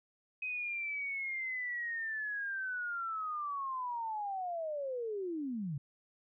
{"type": "linear sweep", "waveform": "sine", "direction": "down", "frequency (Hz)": [2529, 130.81], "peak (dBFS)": -35, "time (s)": [0.42, 5.78], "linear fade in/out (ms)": 5, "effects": []}